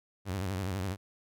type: tone with vibrato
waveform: sawtooth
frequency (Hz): 94.9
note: F#2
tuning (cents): +44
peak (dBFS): -28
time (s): 0.25-0.97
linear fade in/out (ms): 50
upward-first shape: sine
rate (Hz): 12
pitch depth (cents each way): 120
effects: none